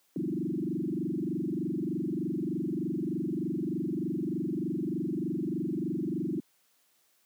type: tone with frequency modulation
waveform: sine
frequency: 248.4 Hz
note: B3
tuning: 10 cents sharp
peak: -28 dBFS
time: 0.16-6.4 s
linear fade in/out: 2 ms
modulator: 23.3 Hz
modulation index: 4.3
effects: white hiss -69 dBFS RMS until 7.25 s + high-pass 150 Hz 12 dB/octave